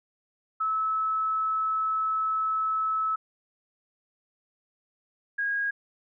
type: tone pair in turn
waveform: sine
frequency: 1300 / 1637.9 Hz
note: E6 / G#6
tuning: -24 / -24 cents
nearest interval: major third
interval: 400 cents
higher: second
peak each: -24 / -25 dBFS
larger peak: first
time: 0.6-3.16 / 5.38-5.71 s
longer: first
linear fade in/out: 10 ms
effects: none